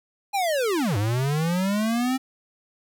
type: linear two-way sweep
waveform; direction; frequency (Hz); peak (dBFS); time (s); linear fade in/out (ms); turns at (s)
square; down then up; 830.6 to 98 to 265.7; -22; 0.33-2.18; 20; 0.97
effects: none